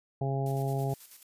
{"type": "harmonic tone", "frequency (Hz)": 136.1, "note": "C#3", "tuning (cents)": -31, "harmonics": [1, 2, 3, 4, 5, 6], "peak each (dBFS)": [-29, -41, -36, -43, -37, -40], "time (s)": [0.21, 0.94], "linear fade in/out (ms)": 5}
{"type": "noise with tremolo", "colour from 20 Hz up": "blue", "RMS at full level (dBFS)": -48, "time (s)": [0.46, 1.23], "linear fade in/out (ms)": 2, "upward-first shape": "square", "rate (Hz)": 9.2, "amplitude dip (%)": 50}
{"effects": ["resampled to 32000 Hz"]}